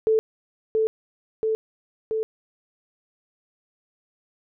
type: tone with echo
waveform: sine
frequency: 440 Hz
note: A4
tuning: in tune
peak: -16 dBFS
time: 0.07-0.19 s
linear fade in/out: 0 ms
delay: 680 ms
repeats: 3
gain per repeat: -2 dB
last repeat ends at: 2.23 s
effects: none